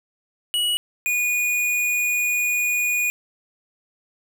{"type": "tone pair in turn", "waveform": "square", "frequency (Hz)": [2920, 2455], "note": ["F#7", "D#7"], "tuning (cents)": [-24, -24], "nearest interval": "minor third", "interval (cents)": 300, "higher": "first", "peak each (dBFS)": -20, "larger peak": "neither", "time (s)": [[0.54, 0.77], [1.06, 3.1]], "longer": "second", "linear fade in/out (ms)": 0, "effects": ["10-bit"]}